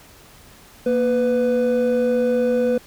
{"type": "tone pair together", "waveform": "triangle", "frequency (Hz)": [234.9, 497.7], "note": ["A#3", "B4"], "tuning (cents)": [13, 13], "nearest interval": "octave + minor second", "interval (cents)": 1300, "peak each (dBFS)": [-19, -15], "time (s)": [0.86, 2.78], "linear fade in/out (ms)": 5, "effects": ["tanh soft clip ceiling -7 dBFS", "pink hiss -47 dBFS RMS until 2.86 s"]}